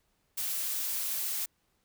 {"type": "noise", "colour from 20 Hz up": "blue", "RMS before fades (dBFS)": -33, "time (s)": [0.37, 1.46], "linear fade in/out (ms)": 10, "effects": ["pink hiss -74 dBFS RMS until 1.84 s"]}